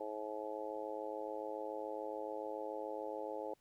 harmonic tone, 107 Hz, A2, 48 cents flat, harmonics 3 / 4 / 5 / 6 / 7 / 8, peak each -49 / -46 / -44 / -49 / -53 / -47 dBFS, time 0-3.54 s, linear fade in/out 5 ms, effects pink hiss -75 dBFS RMS until 3.6 s

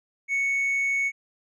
triangle tone with hard clipping, 2217 Hz, C#7, in tune, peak -21 dBFS, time 0.28-1.12 s, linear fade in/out 50 ms, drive 1 dB, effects none

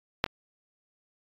clicks, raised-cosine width 0.3 ms, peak -6 / -21 dBFS, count 2, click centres 0.241 / 0.263 s, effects AAC 32 kbps

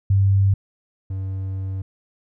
sine / triangle tone pair in turn, 98 / 95.65 Hz, G2 / G2, 0 / -42 cents, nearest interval unison, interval 42 cents, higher first, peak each -13 / -22 dBFS, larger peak first, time 0.1-0.54 / 1.1-1.82 s, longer second, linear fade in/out 5 ms, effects none

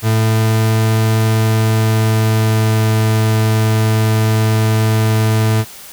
40% pulse tone with pitch glide, 110.6 to 109.71 Hz, A2 to A2, +9 to -5 cents, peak -10 dBFS, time 0.02-5.65 s, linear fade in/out 50 ms, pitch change -14 cents, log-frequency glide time 1.24-2.88 s, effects white hiss -35 dBFS RMS until 5.92 s

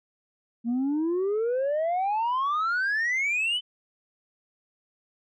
sine exponential sweep, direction up, 227.7 to 3067 Hz, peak -21 dBFS, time 0.64-3.61 s, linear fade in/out 50 ms, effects tanh soft clip ceiling -22 dBFS

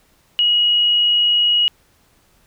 sine tone, 2900 Hz, F#7, 35 cents flat, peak -12 dBFS, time 0.39-1.68 s, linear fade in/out 0 ms, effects pink hiss -57 dBFS RMS until 2.46 s

